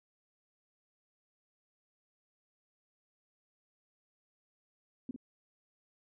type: tone with echo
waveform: sine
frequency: 253.7 Hz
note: B3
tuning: 47 cents sharp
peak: -35 dBFS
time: 5.09-5.11 s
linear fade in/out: 2 ms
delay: 52 ms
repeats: 1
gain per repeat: -6 dB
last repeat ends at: 5.162 s
effects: none